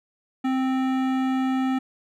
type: tone with hard clipping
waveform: sine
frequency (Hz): 261.6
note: C4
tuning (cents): 0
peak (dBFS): -23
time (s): 0.44-1.79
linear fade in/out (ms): 10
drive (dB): 16
effects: none